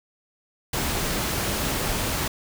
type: noise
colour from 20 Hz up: pink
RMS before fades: -26 dBFS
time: 0.73-2.28 s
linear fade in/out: 5 ms
effects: none